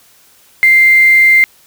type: tone with quantisation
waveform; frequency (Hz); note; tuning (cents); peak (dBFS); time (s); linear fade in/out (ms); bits
sine; 2093; C7; 0; -4; 0.63-1.44; 0; 4
effects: white hiss -47 dBFS RMS until 1.66 s